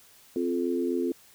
sine chord, F major, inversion second, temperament equal with one note detuned, 261.6 / 349.2 / 433.4 Hz, C4 / F4 / A4, 0 / 0 / -26 cents, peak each -29 / -28 / -32 dBFS, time 0.36-1.12 s, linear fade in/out 2 ms, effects white hiss -56 dBFS RMS until 1.34 s

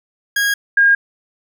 40% pulse / sine tone pair in turn, 1640 / 1621.2 Hz, G#6 / G#6, -22 / -42 cents, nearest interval unison, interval 20 cents, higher first, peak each -13 / -8 dBFS, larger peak second, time 0.36-0.54 / 0.77-0.95 s, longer neither, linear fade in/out 5 ms, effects none

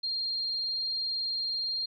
sine tone, 4207 Hz, C8, 9 cents sharp, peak -29 dBFS, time 0.03-1.86 s, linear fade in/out 10 ms, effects none

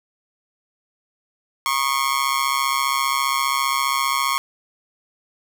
sawtooth tone with amplitude modulation, 1092 Hz, C#6, 26 cents flat, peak -11 dBFS, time 1.66-4.38 s, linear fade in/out 0 ms, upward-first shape sine, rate 135 Hz, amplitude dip 90%, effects none

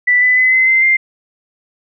sine tone with pitch steps, 1975.5 / 1999.6 / 2024 / 2049 / 2074 / 2099 Hz, B6 / B6 / B6 / C7 / C7 / C7, 0 / +21 / +42 / -37 / -16 / +5 cents, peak -8 dBFS, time 0.07-0.97 s, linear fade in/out 10 ms, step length 150 ms, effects none

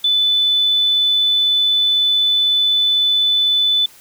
sine tone, 3498 Hz, A7, 11 cents flat, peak -12 dBFS, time 0.04-3.86 s, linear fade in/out 5 ms, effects white hiss -45 dBFS RMS until 4 s

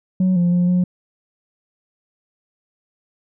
sine tone with pitch steps, 185.4 / 174.9 / 177.1 / 180 Hz, F#3 / F3 / F3 / F#3, +4 / +3 / +24 / -47 cents, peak -11 dBFS, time 0.2-0.84 s, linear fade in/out 5 ms, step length 160 ms, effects tanh soft clip ceiling -12 dBFS

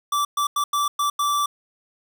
square tone bursts at uneven times, 1164 Hz, D6, 16 cents flat, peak -20 dBFS, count 6, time 0.12-0.25 / 0.37-0.47 / 0.56-0.64 / 0.73-0.88 / 0.99-1.1 / 1.19-1.46 s, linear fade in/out 5 ms, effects 8-bit

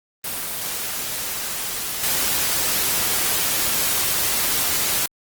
white noise with level steps, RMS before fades -27 / -21 dBFS, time 0.24-5.06 s, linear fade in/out 2 ms, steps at 2.03 s, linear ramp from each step 5 ms, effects Opus 24 kbps

